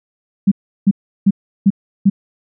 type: tone bursts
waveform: sine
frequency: 197.8 Hz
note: G3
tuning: 16 cents sharp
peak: -6 dBFS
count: 5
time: 0.47-2.1 s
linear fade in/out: 10 ms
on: 46 ms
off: 350 ms
effects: none